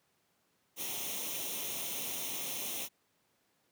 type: noise with comb filter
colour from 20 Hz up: white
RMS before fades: -38 dBFS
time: 0.76-2.89 s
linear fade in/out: 50 ms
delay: 0.32 ms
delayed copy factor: +0.7
effects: pink hiss -74 dBFS RMS until 3.71 s + high-pass 150 Hz 12 dB/octave